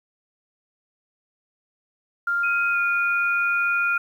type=tone; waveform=sine; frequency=1396.9 Hz; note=F6; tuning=in tune; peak=-20 dBFS; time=2.27-3.98 s; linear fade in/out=5 ms
type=tone with pitch glide; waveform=sine; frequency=2505 to 2455 Hz; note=D#7 to D#7; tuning=+11 to -24 cents; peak=-25 dBFS; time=2.43-3.98 s; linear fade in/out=10 ms; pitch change=-35 cents; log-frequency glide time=2.71-2.78 s
effects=9-bit